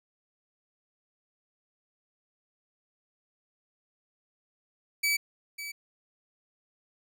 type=tone with echo; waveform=sawtooth; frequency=2292 Hz; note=D7; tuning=43 cents flat; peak=-21 dBFS; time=5.03-5.17 s; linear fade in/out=10 ms; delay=550 ms; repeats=1; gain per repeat=-12 dB; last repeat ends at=5.72 s; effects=none